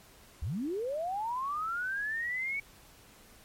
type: linear sweep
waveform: sine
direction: up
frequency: 56.8 to 2251 Hz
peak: -31 dBFS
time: 0.42-2.6 s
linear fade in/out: 5 ms
effects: pink hiss -57 dBFS RMS until 3.44 s + MP3 64 kbps